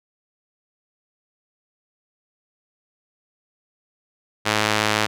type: tone with band-pass filter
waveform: sawtooth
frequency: 106.8 Hz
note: G#2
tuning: 49 cents sharp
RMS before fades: -21 dBFS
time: 4.45-5.07 s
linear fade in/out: 20 ms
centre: 2700 Hz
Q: 0.52
effects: none